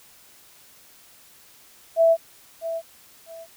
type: tone with echo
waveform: sine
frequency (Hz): 660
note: E5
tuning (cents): +2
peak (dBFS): -13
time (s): 1.96-2.17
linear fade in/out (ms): 50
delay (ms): 650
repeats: 2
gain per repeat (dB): -12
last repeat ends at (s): 3.47
effects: white hiss -52 dBFS RMS until 3.56 s